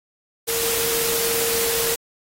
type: tone in noise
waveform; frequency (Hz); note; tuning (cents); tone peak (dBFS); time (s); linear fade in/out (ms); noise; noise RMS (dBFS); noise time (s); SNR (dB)
sine; 461.5; A#4; -17; -25; 0.47-1.96; 20; white; -23; 0.47-1.96; -5
effects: AAC 48 kbps